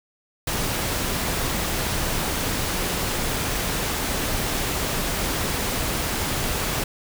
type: noise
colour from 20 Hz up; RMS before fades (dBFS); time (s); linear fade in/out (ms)
pink; -25; 0.47-6.84; 5
effects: none